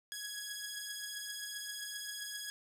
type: beating tone pair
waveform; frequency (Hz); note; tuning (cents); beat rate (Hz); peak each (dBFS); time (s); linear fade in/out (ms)
10% pulse; 1661.2 / 1668.8; G#6 / G#6; 0 / +8; 7.6; -38 / -33; 0.12-2.5; 0
effects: 11-bit